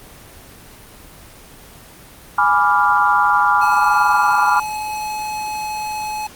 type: chord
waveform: sine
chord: G# diminished seventh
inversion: none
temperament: equal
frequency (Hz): 830.6 / 987.8 / 1174.7 / 1396.9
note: G#5 / B5 / D6 / F6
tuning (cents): 0 / 0 / 0 / 0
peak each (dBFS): -17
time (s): 2.38-4.6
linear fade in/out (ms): 5
type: tone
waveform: square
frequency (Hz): 852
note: G#5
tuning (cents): +44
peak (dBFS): -23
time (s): 3.61-6.27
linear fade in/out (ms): 5
effects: pink hiss -41 dBFS RMS until 6.35 s + Opus 24 kbps